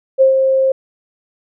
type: tone with ADSR envelope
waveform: sine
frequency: 531 Hz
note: C5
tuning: 25 cents sharp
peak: -5 dBFS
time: 0.18-0.72 s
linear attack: 32 ms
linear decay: 120 ms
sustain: -5 dB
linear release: 4 ms
effects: none